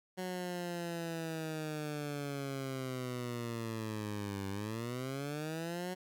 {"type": "linear two-way sweep", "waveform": "15% pulse", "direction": "down then up", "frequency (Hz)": [185, 96.8, 185], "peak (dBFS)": -31, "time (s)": [0.17, 5.95], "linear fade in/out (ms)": 20, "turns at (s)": 4.49, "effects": []}